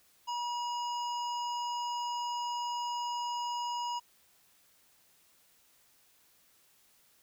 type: harmonic tone with a mistuned harmonic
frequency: 961 Hz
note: B5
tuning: 48 cents flat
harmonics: 1 / 3 / 5 / 7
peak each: -33 / -43 / -47 / -50 dBFS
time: 0.27-4 s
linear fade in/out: 20 ms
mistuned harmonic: 5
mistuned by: +84 cents
effects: white hiss -66 dBFS RMS until 7.22 s